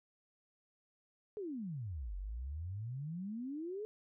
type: exponential two-way sweep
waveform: sine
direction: down then up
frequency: 440 to 44.61 to 440 Hz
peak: -39 dBFS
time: 1.37-3.85 s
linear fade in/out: 0 ms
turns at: 2.16 s
effects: none